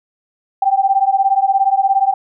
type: beating tone pair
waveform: sine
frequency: 773 / 790 Hz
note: G5 / G5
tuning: -24 / +13 cents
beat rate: 17 Hz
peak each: -14 dBFS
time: 0.62-2.14 s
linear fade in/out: 5 ms
effects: none